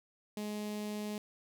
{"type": "tone with notch filter", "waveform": "sawtooth", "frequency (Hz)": 209.8, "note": "G#3", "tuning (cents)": 18, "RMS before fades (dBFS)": -39, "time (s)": [0.37, 1.18], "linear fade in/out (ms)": 2, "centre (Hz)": 1400, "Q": 1.2, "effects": []}